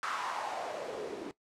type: noise with band-pass filter sweep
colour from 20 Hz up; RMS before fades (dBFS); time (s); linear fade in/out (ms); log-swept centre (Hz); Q
white; -38; 0.03-1.31; 0; 1300 to 320; 3.7
effects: noise-tail reverb RT60 0.1 s tail -17 dB re dry + low-pass 9000 Hz 12 dB/octave